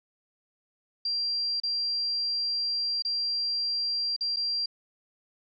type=tone with dropouts; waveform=sine; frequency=4740 Hz; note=D8; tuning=15 cents sharp; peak=-26 dBFS; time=1.05-4.66 s; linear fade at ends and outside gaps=5 ms; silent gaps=1.601-1.634 / 3.023-3.049 / 4.164-4.208 / 4.362-4.368 s; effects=none